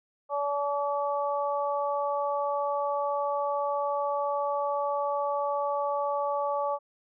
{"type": "harmonic tone", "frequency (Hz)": 286.1, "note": "D4", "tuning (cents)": -45, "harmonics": [2, 3, 4], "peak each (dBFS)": [-29, -31, -32], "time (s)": [0.29, 6.79], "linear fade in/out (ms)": 50, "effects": []}